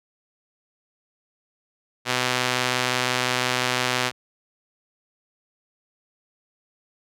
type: tone with band-pass filter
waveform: sawtooth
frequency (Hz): 125.8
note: B2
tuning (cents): +32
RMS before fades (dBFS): -24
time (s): 2.05-4.12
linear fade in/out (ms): 50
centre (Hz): 3100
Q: 0.59
effects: none